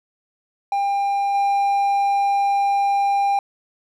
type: tone with level steps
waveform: triangle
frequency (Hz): 799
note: G5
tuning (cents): +33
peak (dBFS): -16 / -14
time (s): 0.72-3.39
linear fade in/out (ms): 2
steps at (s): 1.34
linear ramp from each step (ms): 10
effects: none